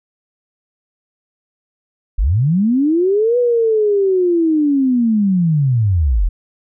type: linear two-way sweep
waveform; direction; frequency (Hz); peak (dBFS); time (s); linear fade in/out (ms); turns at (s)
sine; up then down; 36.47 to 493.9 to 36.47; -11; 2.18-6.29; 10; 3.38
effects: none